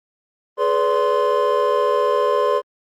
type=tone cluster; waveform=triangle; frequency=420.5 / 495.2 / 575 / 1042 Hz; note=G#4 / B4 / D5 / C6; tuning=+22 / +5 / -37 / -7 cents; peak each=-19 dBFS; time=0.57-2.62 s; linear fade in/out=50 ms; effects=Opus 32 kbps